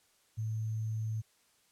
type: tone with sample-and-hold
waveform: sine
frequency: 110 Hz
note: A2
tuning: in tune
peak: -32 dBFS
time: 0.37-1.22 s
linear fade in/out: 20 ms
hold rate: 6300 Hz
effects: white hiss -69 dBFS RMS until 1.71 s + low-pass 11000 Hz 12 dB/octave